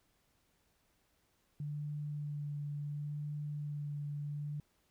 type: tone with vibrato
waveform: sine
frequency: 146.83 Hz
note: D3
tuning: in tune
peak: -37 dBFS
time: 1.6-4.6 s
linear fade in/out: 2 ms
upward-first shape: sine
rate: 0.71 Hz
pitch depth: 15 cents each way
effects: pink hiss -75 dBFS RMS until 4.9 s